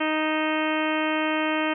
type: harmonic tone with a mistuned harmonic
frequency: 311.1 Hz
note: D#4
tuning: in tune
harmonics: 1 / 2 / 3 / 4 / 5 / 6 / 7 / 8 / 9 / 10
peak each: -26 / -29 / -31 / -32 / -33 / -34 / -34 / -35 / -36 / -36 dBFS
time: 0-1.74 s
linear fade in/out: 10 ms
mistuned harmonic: 9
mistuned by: -52 cents
effects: none